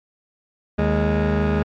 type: tone pair together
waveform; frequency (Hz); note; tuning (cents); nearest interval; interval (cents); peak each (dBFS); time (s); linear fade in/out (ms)
20% pulse; 77.24 / 206.2; D#2 / G#3; -12 / -12; octave + perfect fourth; 1700; -15; 0.78-1.63; 10
effects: low-pass 2000 Hz 12 dB/octave + MP3 64 kbps